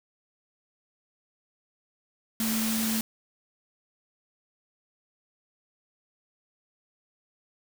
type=tone in noise; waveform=sine; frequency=222.3 Hz; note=A3; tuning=18 cents sharp; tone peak=-27 dBFS; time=2.4-3.01 s; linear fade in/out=2 ms; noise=white; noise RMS=-31 dBFS; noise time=2.4-3.01 s; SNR=+1 dB; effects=none